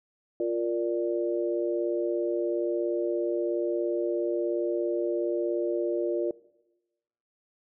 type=chord; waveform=sine; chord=Bb major; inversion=second; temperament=equal; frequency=349.2 / 466.2 / 587.3 Hz; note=F4 / Bb4 / D5; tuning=0 / 0 / 0 cents; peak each=-27 / -32 / -31 dBFS; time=0.4-6.31 s; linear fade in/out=2 ms; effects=noise-tail reverb RT60 1.0 s tail -20 dB re dry